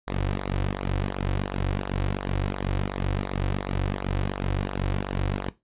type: tone with flanger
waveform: sawtooth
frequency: 47.92 Hz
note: G1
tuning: 39 cents flat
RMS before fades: -27 dBFS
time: 0.07-5.5 s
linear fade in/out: 10 ms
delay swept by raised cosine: 0.33 to 4.93 ms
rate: 2.8 Hz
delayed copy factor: -0.7
effects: noise-tail reverb RT60 0.2 s tail -17 dB re dry + resampled to 8000 Hz